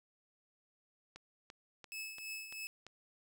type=click train; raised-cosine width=0.2 ms; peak=-33 dBFS; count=6; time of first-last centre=1.16-2.866 s; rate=2.93 Hz
type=tone with tremolo; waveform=sawtooth; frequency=2600 Hz; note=E7; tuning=24 cents flat; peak=-37 dBFS; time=1.92-2.67 s; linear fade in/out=0 ms; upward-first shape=triangle; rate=3.1 Hz; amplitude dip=65%
effects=none